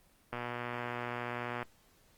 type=click train; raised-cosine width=0.5 ms; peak=-22 dBFS; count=158; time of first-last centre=0.33-1.628 s; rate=121 Hz; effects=pink hiss -66 dBFS RMS until 2.17 s + Opus 24 kbps